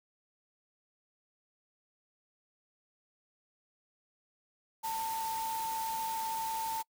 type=tone in noise; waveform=sine; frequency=896 Hz; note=A5; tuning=31 cents sharp; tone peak=-33 dBFS; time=4.83-6.83 s; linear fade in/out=20 ms; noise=white; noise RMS=-43 dBFS; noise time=4.83-6.83 s; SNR=+7 dB; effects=noise-tail reverb RT60 0.1 s tail -26 dB re dry